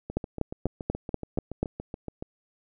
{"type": "two click trains", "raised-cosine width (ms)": 2, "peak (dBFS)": [-12, -21], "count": [7, 16], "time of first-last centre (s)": [[0.17, 1.63], [0.1, 2.225]], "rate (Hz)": [4.11, 7.06], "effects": []}